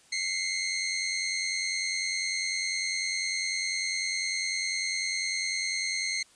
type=tone pair together; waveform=20% pulse; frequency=2064 / 2154 Hz; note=C7 / C7; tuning=-24 / +50 cents; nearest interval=minor second; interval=74 cents; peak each=-26 dBFS; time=0.12-6.23 s; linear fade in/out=5 ms; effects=white hiss -59 dBFS RMS until 6.35 s + resampled to 22050 Hz